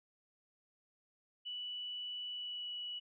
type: tone with pitch glide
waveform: sine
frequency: 2960 to 2940 Hz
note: F#7 to F#7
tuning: 0 to -12 cents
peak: -40 dBFS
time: 1.45-3 s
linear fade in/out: 20 ms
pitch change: -12 cents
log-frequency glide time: 2.29-2.69 s
effects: none